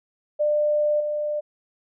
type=tone with level steps; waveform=sine; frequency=597 Hz; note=D5; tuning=28 cents sharp; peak=-18 / -23 dBFS; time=0.39-1.41 s; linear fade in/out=20 ms; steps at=1 s; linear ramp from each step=5 ms; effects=none